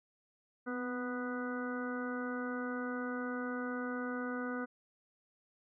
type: harmonic tone with a mistuned harmonic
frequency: 246.9 Hz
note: B3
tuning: in tune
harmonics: 1 / 2 / 3 / 4 / 5 / 6 / 8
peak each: -38 / -42 / -50 / -52 / -45 / -43 / -56 dBFS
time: 0.66-4.66 s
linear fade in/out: 20 ms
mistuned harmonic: 1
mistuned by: +30 cents
effects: none